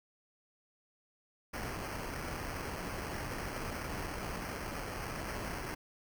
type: noise with sample-and-hold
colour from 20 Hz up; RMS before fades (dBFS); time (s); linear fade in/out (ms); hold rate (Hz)
pink; -40; 1.53-5.75; 10; 3675
effects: none